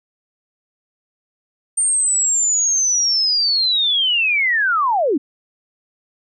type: linear sweep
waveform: sine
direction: down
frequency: 8840 to 247.9 Hz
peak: -14 dBFS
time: 1.77-5.18 s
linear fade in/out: 10 ms
effects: none